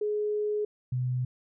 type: tone pair in turn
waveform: sine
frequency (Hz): 420 / 126.03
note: G#4 / B2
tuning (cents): +19 / +36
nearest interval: octave + major sixth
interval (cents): 2083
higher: first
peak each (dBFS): -26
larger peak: neither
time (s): 0.01-0.65 / 0.92-1.25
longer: first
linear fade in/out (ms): 5
effects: none